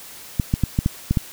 clicks, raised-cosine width 5 ms, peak -5 dBFS, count 7, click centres 0.398 / 0.539 / 0.637 / 0.789 / 0.861 / 1.11 / 1.172 s, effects white hiss -40 dBFS RMS until 1.32 s

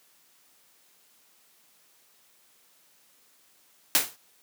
white noise with exponential decay, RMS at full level -17 dBFS, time 3.95-4.16 s, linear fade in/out 0 ms, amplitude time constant 44 ms, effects white hiss -62 dBFS RMS until 4.42 s + high-pass 150 Hz 12 dB/octave

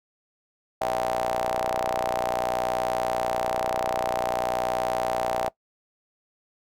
sawtooth ring-modulated tone, 60.5 Hz, B1, 35 cents flat, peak -17 dBFS, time 0.81-5.49 s, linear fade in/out 5 ms, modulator 711 Hz, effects noise-tail reverb RT60 0.1 s tail -21 dB re dry

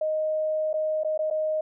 sine tone with dropouts, 622 Hz, D#5, 1 cent flat, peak -23 dBFS, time 0.01-1.61 s, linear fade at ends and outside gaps 5 ms, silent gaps 0.731-0.739 / 1.035-1.046 / 1.177-1.19 / 1.302-1.309 s, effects none

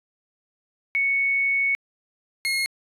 sine / 30% pulse tone pair in turn, 2217 / 2154 Hz, C#7 / C7, 0 / +50 cents, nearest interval unison, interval 50 cents, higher first, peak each -19 dBFS, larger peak neither, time 0.95-1.75 / 2.45-2.66 s, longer first, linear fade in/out 0 ms, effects resampled to 32000 Hz

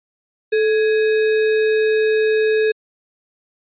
sine tone with sample-and-hold, 435.2 Hz, A4, 19 cents flat, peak -13 dBFS, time 0.52-2.72 s, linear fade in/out 10 ms, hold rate 2100 Hz, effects resampled to 8000 Hz

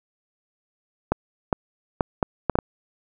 clicks, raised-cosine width 1 ms, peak -5 dBFS, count 7, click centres 1.12 / 1.528 / 2.008 / 2.228 / 2.497 / 2.555 / 2.588 s, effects none

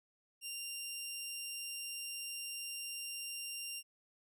15% pulse tone, 2783 Hz, F7, 7 cents flat, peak -34 dBFS, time 0.41-3.83 s, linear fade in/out 50 ms, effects none

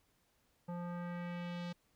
square tone with low-pass filter sweep, 174.61 Hz, F3, in tune, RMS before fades -42 dBFS, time 0.68-1.73 s, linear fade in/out 10 ms, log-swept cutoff 930 to 4400 Hz, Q 1.6, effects pink hiss -75 dBFS RMS until 1.95 s

